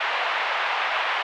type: band-pass noise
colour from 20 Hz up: pink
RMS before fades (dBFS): -25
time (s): 0-1.23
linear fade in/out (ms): 10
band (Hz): 710 to 3000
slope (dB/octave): 24
effects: none